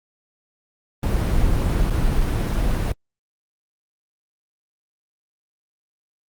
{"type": "noise with dropouts", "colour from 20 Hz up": "brown", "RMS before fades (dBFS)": -19, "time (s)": [1.03, 2.92], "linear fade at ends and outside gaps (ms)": 2, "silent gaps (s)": [1.9, 1.905], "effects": ["Opus 24 kbps"]}